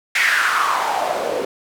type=noise with band-pass filter sweep; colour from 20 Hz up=white; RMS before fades=-19 dBFS; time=0.15-1.45 s; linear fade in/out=5 ms; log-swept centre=2100 to 440 Hz; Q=4.6; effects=none